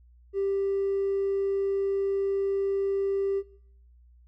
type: tone with hard clipping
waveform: sine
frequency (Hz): 393.4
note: G4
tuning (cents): +6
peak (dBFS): -25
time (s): 0.33-3.43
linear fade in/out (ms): 50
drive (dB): 1
effects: noise-tail reverb RT60 0.6 s tail -18 dB re dry + added 60 Hz sine -53 dBFS peak until 4.27 s